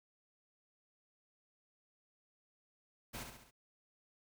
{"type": "noise with echo", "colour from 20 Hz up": "pink", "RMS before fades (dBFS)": -45, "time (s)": [3.13, 3.24], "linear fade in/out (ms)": 20, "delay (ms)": 68, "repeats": 4, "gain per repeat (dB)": -5, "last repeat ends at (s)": 3.512, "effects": []}